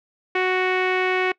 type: tone with low-pass filter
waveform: sawtooth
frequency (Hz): 370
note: F#4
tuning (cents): 0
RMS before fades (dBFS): -21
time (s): 0.35-1.32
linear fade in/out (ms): 5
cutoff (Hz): 2300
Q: 3.4
effects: noise-tail reverb RT60 0.1 s tail -22 dB re dry